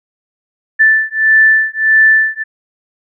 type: beating tone pair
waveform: sine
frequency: 1760 / 1761.6 Hz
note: A6 / A6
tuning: 0 / +2 cents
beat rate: 1.6 Hz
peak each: -10 dBFS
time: 0.79-2.44 s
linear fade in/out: 20 ms
effects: none